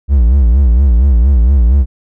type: tone with vibrato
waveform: triangle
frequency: 63.1 Hz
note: B1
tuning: 38 cents sharp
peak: -3 dBFS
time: 0.08-1.86 s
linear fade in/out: 50 ms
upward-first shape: sine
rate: 4.3 Hz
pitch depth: 200 cents each way
effects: none